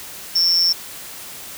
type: tone with amplitude modulation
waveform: triangle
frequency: 5420 Hz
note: E8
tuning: 47 cents sharp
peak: -9 dBFS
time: 0.35-0.73 s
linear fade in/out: 10 ms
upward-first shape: sine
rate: 173 Hz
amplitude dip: 75%
effects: white hiss -35 dBFS RMS until 1.57 s